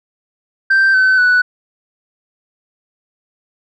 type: tone with pitch steps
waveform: sine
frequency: 1566 / 1524.1 / 1483.2 Hz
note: G6 / G6 / F#6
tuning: -2 / -49 / +4 cents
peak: -6 dBFS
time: 0.7-1.42 s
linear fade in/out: 10 ms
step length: 240 ms
effects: tanh soft clip ceiling -7 dBFS